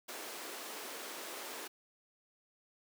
pink high-pass noise, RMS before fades -45 dBFS, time 0.08-1.68 s, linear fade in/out 10 ms, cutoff 320 Hz, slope 24 dB/octave, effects none

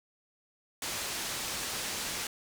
white low-pass noise, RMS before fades -36 dBFS, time 0.82-2.27 s, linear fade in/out 2 ms, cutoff 8100 Hz, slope 12 dB/octave, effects none

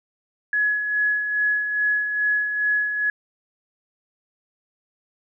sine tone with tremolo, 1689 Hz, G#6, 29 cents sharp, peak -17 dBFS, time 0.53-3.1 s, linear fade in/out 2 ms, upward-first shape sine, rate 2.4 Hz, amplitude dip 50%, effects none

